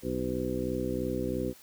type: harmonic tone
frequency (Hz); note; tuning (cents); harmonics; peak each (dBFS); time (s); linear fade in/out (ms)
63; B1; +35; 1 / 2 / 3 / 4 / 5 / 6 / 8; -40 / -39 / -38 / -35 / -36 / -35 / -36; 0.02-1.54; 50
effects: white hiss -55 dBFS RMS until 1.62 s

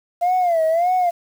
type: tone with vibrato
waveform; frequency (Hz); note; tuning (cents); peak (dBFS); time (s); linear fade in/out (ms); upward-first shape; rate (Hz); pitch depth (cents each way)
sine; 686; F5; -31; -13; 0.21-1.11; 20; sine; 1.7; 130
effects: tanh soft clip ceiling -12 dBFS + 7-bit

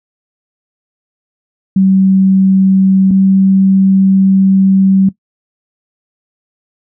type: tone pair in turn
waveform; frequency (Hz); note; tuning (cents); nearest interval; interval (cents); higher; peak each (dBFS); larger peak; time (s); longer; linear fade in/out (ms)
sine; 191.2 / 192.31; G3 / G3; -43 / -33; unison; 10; second; -5; neither; 1.76-3.11 / 3.11-5.09; second; 5
effects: noise-tail reverb RT60 0.1 s tail -17 dB re dry

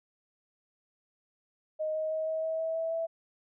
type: tone with pitch steps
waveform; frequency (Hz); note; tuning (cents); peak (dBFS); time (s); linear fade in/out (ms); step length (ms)
sine; 622.3 / 627.4 / 632.4 / 637.6 / 642.8 / 648 / 653.2 / 658.5; D#5 / D#5 / D#5 / D#5 / E5 / E5 / E5 / E5; 0 / +14 / +28 / +42 / -44 / -30 / -16 / -2; -29; 1.79-3.07; 20; 160
effects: none

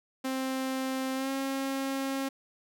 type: tone with pitch glide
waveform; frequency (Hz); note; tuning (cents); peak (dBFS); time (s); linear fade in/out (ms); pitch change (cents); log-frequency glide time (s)
sawtooth; 263 to 270.4; C4 to C#4; +9 to -43; -26; 0.24-2.29; 10; +48; 1.15-1.3
effects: none

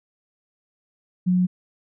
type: tone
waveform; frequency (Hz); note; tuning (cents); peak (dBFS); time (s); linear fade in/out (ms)
sine; 181.4; F#3; -34; -16; 1.26-1.47; 20
effects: none

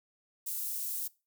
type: high-pass noise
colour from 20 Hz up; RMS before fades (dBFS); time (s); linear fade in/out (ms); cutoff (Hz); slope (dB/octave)
white; -36; 0.46-1.08; 10; 9600; 12
effects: noise-tail reverb RT60 0.3 s tail -22 dB re dry

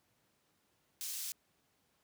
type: high-pass noise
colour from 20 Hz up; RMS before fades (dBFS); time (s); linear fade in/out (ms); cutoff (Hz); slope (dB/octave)
pink; -41; 1.01-1.32; 0; 5200; 12
effects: pink hiss -75 dBFS RMS until 2.03 s + high-pass 100 Hz 12 dB/octave

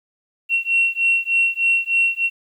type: beating tone pair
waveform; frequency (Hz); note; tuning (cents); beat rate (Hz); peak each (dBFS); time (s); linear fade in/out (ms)
sine; 2726 / 2729.3; F7 / F7; -43 / -40; 3.3; -18; 0.49-2.3; 50
effects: tanh soft clip ceiling -8 dBFS + 9-bit

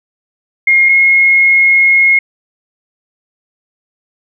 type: tone pair in turn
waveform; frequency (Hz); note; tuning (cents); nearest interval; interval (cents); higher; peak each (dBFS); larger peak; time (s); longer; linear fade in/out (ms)
sine; 2138 / 2158; C7 / C#7; +37 / -47; unison; 16; second; -5; neither; 0.67-0.89 / 0.89-2.19; second; 5
effects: none

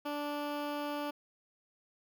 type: tone with notch filter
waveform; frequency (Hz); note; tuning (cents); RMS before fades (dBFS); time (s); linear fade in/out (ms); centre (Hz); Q
15% pulse; 292.2; D4; -9; -37; 0.05-1.11; 10; 7900; 0.66
effects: none

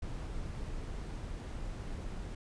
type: noise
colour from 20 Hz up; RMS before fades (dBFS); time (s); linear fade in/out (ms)
brown; -40; 0.02-2.35; 5
effects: resampled to 22050 Hz

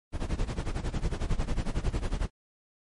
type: noise with tremolo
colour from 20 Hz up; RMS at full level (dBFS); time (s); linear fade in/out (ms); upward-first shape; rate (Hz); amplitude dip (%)
brown; -26; 0.12-2.3; 50; sine; 11; 85
effects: MP3 48 kbps

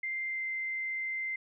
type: tone with pitch glide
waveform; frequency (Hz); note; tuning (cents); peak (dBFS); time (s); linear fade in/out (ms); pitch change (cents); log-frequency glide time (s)
sine; 2093 to 2081; C7 to C7; 0 to -10; -32; 0.03-1.36; 5; -10; 0.26-0.43
effects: none

